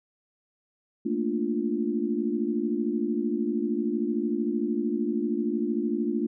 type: chord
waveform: sine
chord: Bb major seventh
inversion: third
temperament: equal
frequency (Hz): 220 / 233.1 / 293.7 / 349.2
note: A3 / Bb3 / D4 / F4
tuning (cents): 0 / 0 / 0 / 0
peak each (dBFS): -30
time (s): 1.05-6.27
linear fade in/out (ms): 10
effects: none